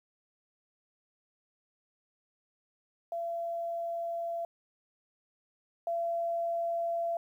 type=tone pair in turn; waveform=sine; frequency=678 / 678 Hz; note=E5 / E5; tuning=+49 / +49 cents; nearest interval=unison; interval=0 cents; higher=neither; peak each=-32 / -29 dBFS; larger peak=second; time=3.12-4.45 / 5.87-7.17 s; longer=first; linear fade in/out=2 ms; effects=11-bit